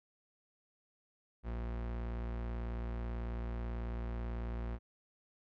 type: tone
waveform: 40% pulse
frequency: 58.27 Hz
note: A#1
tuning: in tune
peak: -36 dBFS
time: 1.43-4.79 s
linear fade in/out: 50 ms
effects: low-pass 2000 Hz 12 dB/octave